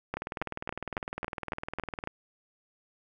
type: two click trains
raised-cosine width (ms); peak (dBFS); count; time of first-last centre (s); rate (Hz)
0.5; -17 / -19; 8 / 38; 0.14-2.074 / 0.17-2.039; 3.62 / 19.8
effects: none